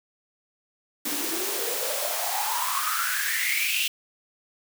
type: noise with high-pass filter sweep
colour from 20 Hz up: white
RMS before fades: -27 dBFS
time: 1.05-3.88 s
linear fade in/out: 5 ms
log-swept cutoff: 260 to 2900 Hz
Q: 9.2
effects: none